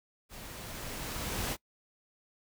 pink noise with level ramp, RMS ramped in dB -47 to -33 dBFS, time 0.29-1.57 s, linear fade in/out 50 ms, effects noise-tail reverb RT60 0.1 s tail -23 dB re dry

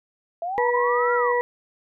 sine linear two-way sweep, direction up then down, 660 to 1405 to 1031 Hz, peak -25 dBFS, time 0.42-1.32 s, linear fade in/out 2 ms, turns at 1.14 s
harmonic tone, 485.9 Hz, B4, 28 cents flat, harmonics 1 / 2 / 4, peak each -21 / -24 / -27 dBFS, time 0.58-1.41 s, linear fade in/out 0 ms
effects none

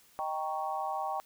sine chord, Eb dominant seventh, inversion none, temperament equal, 622.3 / 784 / 932.3 / 1108.7 Hz, Eb5 / G5 / Bb5 / Db6, 0 / 0 / 0 / 0 cents, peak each -40 / -34 / -39 / -38 dBFS, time 0.19-1.2 s, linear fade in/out 0 ms, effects white hiss -62 dBFS RMS until 1.25 s

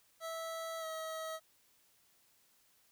25% pulse tone with pitch glide, 654 to 640.5 Hz, E5 to E5, -14 to -50 cents, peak -36 dBFS, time 0.2-1.4 s, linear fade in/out 50 ms, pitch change -36 cents, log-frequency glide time 0.8-0.85 s, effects white hiss -70 dBFS RMS until 2.91 s

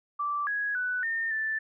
sine tone with pitch steps, 1167 / 1664 / 1490 / 1819 / 1762 Hz, D6 / G#6 / F#6 / A#6 / A6, -11 / +3 / +12 / -43 / +2 cents, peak -27 dBFS, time 0.19-1.59 s, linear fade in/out 10 ms, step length 280 ms, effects none

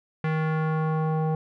square tone with low-pass filter sweep, 157.4 Hz, D#3, 20 cents sharp, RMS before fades -25 dBFS, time 0.24-1.35 s, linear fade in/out 2 ms, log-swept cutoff 2000 to 780 Hz, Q 1.8, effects none

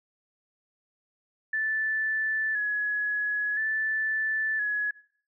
sine tone with vibrato, 1720 Hz, A6, 40 cents flat, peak -25 dBFS, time 1.53-4.91 s, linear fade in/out 5 ms, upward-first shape square, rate 0.49 Hz, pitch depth 35 cents each way, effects noise-tail reverb RT60 0.6 s tail -21 dB re dry

